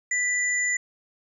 sine tone pair together, 1975.5 / 7031 Hz, B6 / A8, 0 / -2 cents, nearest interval octave + minor seventh, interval 2198 cents, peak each -23 / -28 dBFS, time 0.11-0.77 s, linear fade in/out 5 ms, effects none

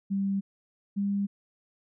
sine tone pair in turn, 196.5 / 200.2 Hz, G3 / G3, +4 / +37 cents, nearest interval unison, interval 33 cents, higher second, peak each -25 dBFS, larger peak neither, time 0.1-0.41 / 0.96-1.27 s, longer neither, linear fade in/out 20 ms, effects none

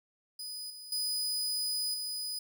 sawtooth tone with level steps, 4978 Hz, D#8, in tune, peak -36 / -42 / -28 / -32 dBFS, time 0.39-2.39 s, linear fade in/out 5 ms, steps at 0.7 / 0.92 / 1.94 s, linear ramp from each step 2 ms, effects none

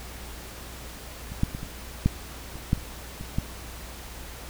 clicks, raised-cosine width 5 ms, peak -25 / -9 / -20 / -23 / -7 / -26 / -8 / -27 / -23 / -12 dBFS, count 10, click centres 1.32 / 1.434 / 1.549 / 1.631 / 2.06 / 2.556 / 2.731 / 2.776 / 3.211 / 3.385 s, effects added 60 Hz sine -42 dBFS peak until 4.49 s + pink hiss -42 dBFS RMS until 4.49 s

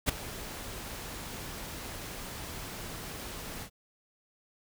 pink noise with ADSR envelope, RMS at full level -25 dBFS, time 0.06-3.7 s, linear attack 31 ms, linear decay 7 ms, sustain -16 dB, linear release 75 ms, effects none

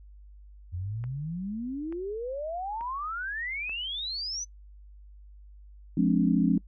sine exponential sweep, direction up, 83.8 to 6130 Hz, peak -31 dBFS, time 0.72-4.45 s, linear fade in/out 20 ms
click train, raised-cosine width 0.5 ms, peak -32 dBFS, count 4, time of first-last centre 1.04-3.695 s, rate 1.13 Hz
sine chord, D half-diminished seventh, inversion first, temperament just, 176.2 / 211.4 / 264.3 / 293.7 Hz, F3 / Ab3 / C4 / D4, +16 / +31 / +18 / 0 cents, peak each -25 / -26 / -26 / -28 dBFS, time 5.97-6.58 s, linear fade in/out 5 ms
effects noise-tail reverb RT60 0.1 s tail -24 dB re dry + added 50 Hz sine -47 dBFS peak until 6.67 s

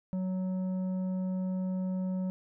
sine tone with tanh clipping, 185.8 Hz, F#3, 7 cents sharp, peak -31 dBFS, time 0.13-2.3 s, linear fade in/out 0 ms, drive 8 dB, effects none

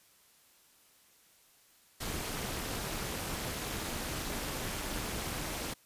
pink noise with amplitude modulation, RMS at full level -34 dBFS, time 2-5.74 s, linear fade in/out 10 ms, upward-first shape sine, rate 259 Hz, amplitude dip 75%, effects white hiss -64 dBFS RMS until 5.85 s + resampled to 32000 Hz

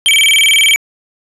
square tone with vibrato, 2691 Hz, E7, 35 cents sharp, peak -7 dBFS, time 0.06-0.76 s, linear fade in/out 0 ms, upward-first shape square, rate 20 Hz, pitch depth 280 cents each way, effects resampled to 32000 Hz + 8-bit

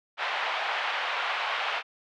pink band-pass noise, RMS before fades -30 dBFS, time 0.17-1.83 s, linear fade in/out 50 ms, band 720 to 3300 Hz, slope 24 dB/octave, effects none

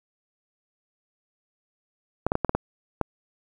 clicks, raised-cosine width 1 ms, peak -8 dBFS, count 7, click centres 2.266 / 2.319 / 2.354 / 2.447 / 2.494 / 2.55 / 3.013 s, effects 8-bit

